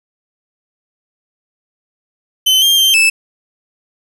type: tone with pitch steps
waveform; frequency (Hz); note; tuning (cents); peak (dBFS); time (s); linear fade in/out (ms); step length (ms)
40% pulse; 3054 / 3193 / 3145 / 2628; G7 / G7 / G7 / E7; -46 / +31 / +5 / -6; -7; 2.46-3.1; 10; 160
effects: none